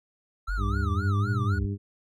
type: tone with vibrato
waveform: triangle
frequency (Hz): 1300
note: E6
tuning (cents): -24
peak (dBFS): -31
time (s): 0.47-1.59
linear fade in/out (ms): 10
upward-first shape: sine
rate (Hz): 3.9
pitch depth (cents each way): 200
type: linear two-way sweep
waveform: sine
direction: up then down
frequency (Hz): 42.53 to 123.47 to 56.5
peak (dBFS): -26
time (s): 0.48-1.66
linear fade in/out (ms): 10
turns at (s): 1.42
type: harmonic tone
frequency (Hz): 100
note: G2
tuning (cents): +35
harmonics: 1 / 2 / 3 / 4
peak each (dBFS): -28 / -34 / -38 / -40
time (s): 0.57-1.78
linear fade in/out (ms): 50
effects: none